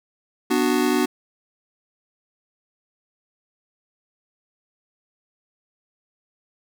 square chord, B minor, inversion none, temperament just, 246.9 / 296.3 / 370.4 Hz, B3 / D4 / F#4, 0 / +15 / +2 cents, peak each -23 dBFS, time 0.5-1.06 s, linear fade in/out 10 ms, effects none

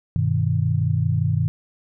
sine chord, G augmented, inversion none, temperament equal, 98 / 123.47 / 155.56 Hz, G2 / B2 / D#3, 0 / 0 / 0 cents, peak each -22 dBFS, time 0.16-1.48 s, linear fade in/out 0 ms, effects none

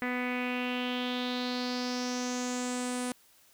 sawtooth tone with low-pass filter sweep, 248.5 Hz, B3, 11 cents sharp, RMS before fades -33 dBFS, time 0.02-3.12 s, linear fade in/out 0 ms, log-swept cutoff 2000 to 9500 Hz, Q 4.7, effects white hiss -62 dBFS RMS until 3.53 s

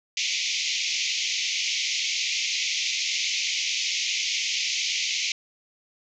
pink band-pass noise, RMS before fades -27 dBFS, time 0.17-5.32 s, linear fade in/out 2 ms, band 2100 to 6800 Hz, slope 96 dB/octave, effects none

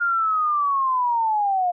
sine linear sweep, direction down, 1417 to 698.5 Hz, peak -18 dBFS, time 0-1.72 s, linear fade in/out 20 ms, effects none

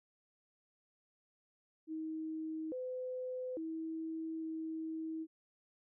sine tone with pitch steps, 316.6 / 508 / 322.3 / 320.2 Hz, D#4 / B4 / E4 / D#4, +30 / +49 / -39 / +50 cents, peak -38 dBFS, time 1.87-5.27 s, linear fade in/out 50 ms, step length 850 ms, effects none

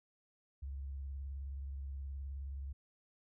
sine tone with vibrato, 68.6 Hz, C#2, 17 cents flat, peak -40 dBFS, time 0.62-2.73 s, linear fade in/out 10 ms, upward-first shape sine, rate 19 Hz, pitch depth 82 cents each way, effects none

